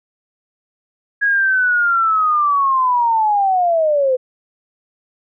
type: linear sweep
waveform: sine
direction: down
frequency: 1661.2 to 500 Hz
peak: -12 dBFS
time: 1.21-4.17 s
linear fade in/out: 20 ms
effects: none